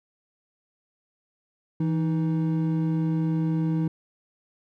triangle tone pair together, 163.3 / 313.3 Hz, E3 / D#4, -16 / +12 cents, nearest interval major seventh, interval 1128 cents, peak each -21 / -26 dBFS, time 1.8-3.88 s, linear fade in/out 5 ms, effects none

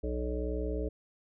harmonic tone, 61.4 Hz, B1, 9 cents flat, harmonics 1 / 3 / 5 / 7 / 9 / 10, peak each -33 / -44 / -39 / -37 / -41 / -45 dBFS, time 0.03-0.89 s, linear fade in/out 10 ms, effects none

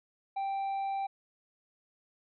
triangle tone, 784 Hz, G5, in tune, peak -29 dBFS, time 0.36-1.07 s, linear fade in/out 10 ms, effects resampled to 11025 Hz

